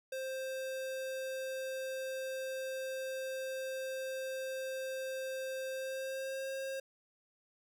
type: tone with pitch glide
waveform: square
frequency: 526 to 536.1 Hz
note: C5 to C5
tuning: +9 to +42 cents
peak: -38 dBFS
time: 0.12-6.8 s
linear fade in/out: 5 ms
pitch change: +33 cents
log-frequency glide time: 5.71-6.51 s
effects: none